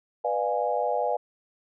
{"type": "chord", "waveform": "sine", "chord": "B diminished seventh", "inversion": "none", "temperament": "equal with one note detuned", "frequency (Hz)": [493.9, 599, 698.5, 830.6], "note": ["B4", "D5", "F5", "Ab5"], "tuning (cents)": [0, 34, 0, 0], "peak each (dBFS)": -29, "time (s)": [0.24, 1.17], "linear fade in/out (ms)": 10, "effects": []}